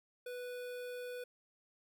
square tone with notch filter, 493.9 Hz, B4, in tune, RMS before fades -44 dBFS, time 0.26-1.24 s, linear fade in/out 5 ms, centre 6200 Hz, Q 1.5, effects none

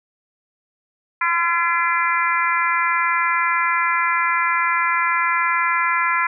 harmonic tone, 340.4 Hz, F4, 44 cents flat, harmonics 3 / 4 / 5 / 6 / 7, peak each -21 / -22 / -24 / -23 / -26 dBFS, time 1.21-6.27 s, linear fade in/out 5 ms, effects none

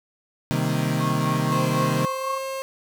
35% pulse chord, C minor seventh, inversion none, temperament equal, 130.81 / 155.56 / 196 / 233.1 Hz, C3 / Eb3 / G3 / Bb3, 0 / 0 / 0 / 0 cents, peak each -24 / -23 / -29 / -27 dBFS, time 0.51-2.05 s, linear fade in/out 0 ms
sine tone with tremolo, 1092 Hz, C#6, 26 cents flat, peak -24 dBFS, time 1-2.38 s, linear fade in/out 5 ms, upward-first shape sine, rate 4 Hz, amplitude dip 70%
30% pulse tone with pitch glide, 518 to 534.4 Hz, C5 to C5, -17 to +36 cents, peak -25 dBFS, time 1.52-2.62 s, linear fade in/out 0 ms, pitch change +53 cents, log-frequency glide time 1.91-2.43 s
effects none

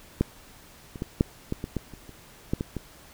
clicks, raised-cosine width 3 ms, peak -8 / -25 / -16 / -6 / -14 / -18 / -14 / -29 / -30 / -11 / -15 / -18 dBFS, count 12, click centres 0.21 / 0.958 / 1.021 / 1.209 / 1.524 / 1.641 / 1.767 / 1.937 / 2.093 / 2.535 / 2.609 / 2.767 s, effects pink hiss -51 dBFS RMS until 3.13 s

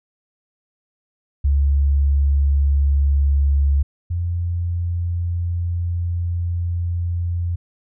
sine tone pair in turn, 70.4 / 86.51 Hz, C#2 / F2, +27 / -16 cents, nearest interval major third, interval 357 cents, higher second, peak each -13 / -19 dBFS, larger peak first, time 1.44-3.83 / 4.1-7.56 s, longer second, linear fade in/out 10 ms, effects none

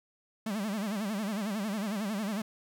45% pulse tone with vibrato, 207.7 Hz, G#3, in tune, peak -31 dBFS, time 0.46-2.42 s, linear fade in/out 5 ms, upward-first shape sine, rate 11 Hz, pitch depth 140 cents each way, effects none

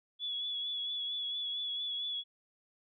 sine tone with vibrato, 3400 Hz, G#7, 40 cents sharp, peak -34 dBFS, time 0.19-2.24 s, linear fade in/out 50 ms, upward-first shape sine, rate 4.4 Hz, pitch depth 29 cents each way, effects none

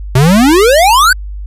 square exponential sweep, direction up, 122.3 to 1571 Hz, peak -5 dBFS, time 0.15-1.13 s, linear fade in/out 5 ms, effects added 50 Hz sine -20 dBFS peak until 1.46 s + resampled to 32000 Hz

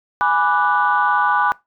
sine chord, G# half-diminished seventh, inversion none, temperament equal, 830.6 / 987.8 / 1174.7 / 1480 Hz, G#5 / B5 / D6 / F#6, 0 / 0 / 0 / 0 cents, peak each -19 dBFS, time 0.21-1.52 s, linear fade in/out 0 ms, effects noise-tail reverb RT60 0.2 s tail -21 dB re dry + tanh soft clip ceiling -5 dBFS

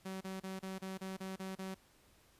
sawtooth tone bursts, 189.9 Hz, F#3, 45 cents sharp, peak -37 dBFS, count 9, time 0.05-1.746 s, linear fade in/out 10 ms, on 160 ms, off 32 ms, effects pink hiss -67 dBFS RMS until 2.39 s + resampled to 32000 Hz

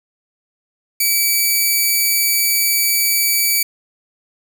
5% pulse tone, 2298 Hz, D7, 38 cents flat, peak -4 dBFS, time 1-3.63 s, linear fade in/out 5 ms, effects none

